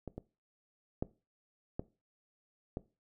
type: clicks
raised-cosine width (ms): 2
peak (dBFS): -27 / -28 / -19 / -22 / -23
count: 5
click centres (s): 0.077 / 0.18 / 1.025 / 1.795 / 2.771
effects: noise-tail reverb RT60 0.3 s tail -19 dB re dry